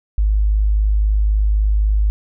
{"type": "tone", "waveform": "sine", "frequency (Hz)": 51.91, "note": "G#1", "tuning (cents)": 0, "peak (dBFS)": -12, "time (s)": [0.18, 2.1], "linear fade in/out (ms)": 0, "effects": []}